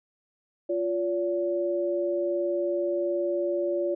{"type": "tone pair together", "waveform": "sine", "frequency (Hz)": [349.3, 572], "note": ["F4", "D5"], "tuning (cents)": [0, -46], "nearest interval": "major sixth", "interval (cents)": 854, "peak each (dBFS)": -27, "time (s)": [0.69, 3.95], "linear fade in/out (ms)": 10, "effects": []}